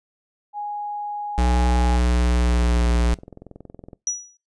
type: tone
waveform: sine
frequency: 828 Hz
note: G#5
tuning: 5 cents flat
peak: -26 dBFS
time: 0.53-2 s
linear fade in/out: 50 ms
type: tone with pitch glide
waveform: square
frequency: 61.2 to 59.15 Hz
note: B1 to A#1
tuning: -15 to +26 cents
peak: -17 dBFS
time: 1.38-3.14 s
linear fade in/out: 0 ms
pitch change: -59 cents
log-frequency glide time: 1.72-2.9 s
type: click train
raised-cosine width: 2 ms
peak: -26 dBFS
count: 32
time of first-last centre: 2.49-3.932 s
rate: 21.5 Hz
type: tone with exponential decay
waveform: sine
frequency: 5850 Hz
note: F#8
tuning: 21 cents flat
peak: -18 dBFS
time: 4.07-4.37 s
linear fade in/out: 1 ms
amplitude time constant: 65 ms
effects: noise-tail reverb RT60 0.2 s tail -22 dB re dry + resampled to 22050 Hz